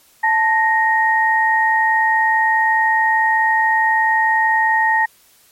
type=tone pair together; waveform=sine; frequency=880 / 1864.7 Hz; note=A5 / A#6; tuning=0 / 0 cents; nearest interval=octave + minor second; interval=1300 cents; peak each=-15 dBFS; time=0.23-5.06 s; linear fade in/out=10 ms; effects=white hiss -52 dBFS RMS until 5.51 s + MP3 64 kbps

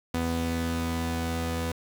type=tone pair together; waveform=sawtooth; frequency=82.9 / 248.4 Hz; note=E2 / B3; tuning=+10 / +10 cents; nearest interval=octave + perfect fifth; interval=1900 cents; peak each=-26 dBFS; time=0.14-1.72 s; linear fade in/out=5 ms; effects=8-bit

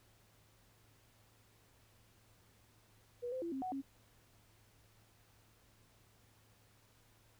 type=tone with pitch steps; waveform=sine; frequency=485 / 516 / 338.4 / 266.6 / 742 / 272.5 Hz; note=B4 / C5 / E4 / C4 / F#5 / C#4; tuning=-31 / -24 / +45 / +33 / +5 / -29 cents; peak=-38 dBFS; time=3.22-3.82 s; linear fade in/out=20 ms; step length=100 ms; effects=added 108 Hz sine -70 dBFS peak until 7.39 s + pink hiss -69 dBFS RMS until 7.39 s

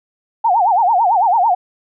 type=tone with vibrato; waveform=sine; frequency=813 Hz; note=G#5; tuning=37 cents flat; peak=-10 dBFS; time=0.44-1.55 s; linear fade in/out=10 ms; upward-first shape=sine; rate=9 Hz; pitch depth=250 cents each way; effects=none

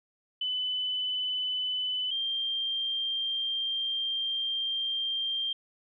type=tone pair in turn; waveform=sine; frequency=3007 / 3179 Hz; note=F#7 / G7; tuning=+27 / +24 cents; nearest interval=minor second; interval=97 cents; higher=second; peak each=-28 dBFS; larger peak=neither; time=0.41-2.11 / 2.11-5.53 s; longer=second; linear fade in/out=5 ms; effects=none

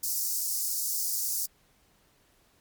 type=high-pass noise; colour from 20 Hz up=white; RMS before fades=-30 dBFS; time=0.03-1.46 s; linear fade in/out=5 ms; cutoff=4900 Hz; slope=48 dB/octave; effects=pink hiss -65 dBFS RMS until 2.6 s + MP3 96 kbps

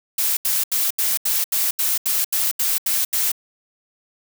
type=noise bursts; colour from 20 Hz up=blue; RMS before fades=-20 dBFS; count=12; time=0.18-3.318 s; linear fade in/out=5 ms; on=190 ms; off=78 ms; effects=none

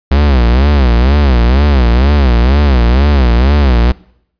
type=tone with vibrato; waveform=45% pulse; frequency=65.41 Hz; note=C2; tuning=in tune; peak=-6 dBFS; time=0.11-3.92 s; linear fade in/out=5 ms; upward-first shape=sine; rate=2.1 Hz; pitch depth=210 cents each way; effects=noise-tail reverb RT60 0.7 s tail -23 dB re dry + resampled to 11025 Hz

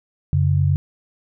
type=tone pair together; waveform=sine; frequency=92 / 140.85 Hz; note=F#2 / C#3; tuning=-9 / +28 cents; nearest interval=perfect fifth; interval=737 cents; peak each=-17 dBFS; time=0.33-0.76 s; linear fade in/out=0 ms; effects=none

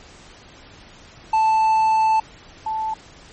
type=tone pair in turn; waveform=triangle / sine; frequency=880 / 877 Hz; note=A5 / A5; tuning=0 / -6 cents; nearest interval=unison; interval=6 cents; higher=first; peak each=-12 / -21 dBFS; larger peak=first; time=1.33-2.2 / 2.66-2.94 s; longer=first; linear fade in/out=5 ms; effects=pink hiss -45 dBFS RMS until 3.32 s + MP3 32 kbps

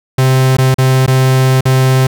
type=tone with dropouts; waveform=45% pulse; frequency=130.81 Hz; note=C3; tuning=in tune; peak=-7 dBFS; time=0.18-2.07 s; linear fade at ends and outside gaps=5 ms; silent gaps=0.569-0.584 / 0.744-0.783 / 1.063-1.077 / 1.609-1.654 s; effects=none

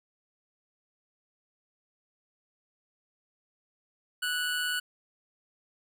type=tone with amplitude modulation; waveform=25% pulse; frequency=1476 Hz; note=F#6; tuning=5 cents flat; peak=-23 dBFS; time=4.22-4.8 s; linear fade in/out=10 ms; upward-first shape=sine; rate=156 Hz; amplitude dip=40%; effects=none

